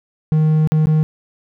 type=tone with dropouts; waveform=triangle; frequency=155.56 Hz; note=D#3; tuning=in tune; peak=-9 dBFS; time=0.32-1.03 s; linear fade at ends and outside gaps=0 ms; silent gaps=0.674-0.72 / 0.857-0.87 s; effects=none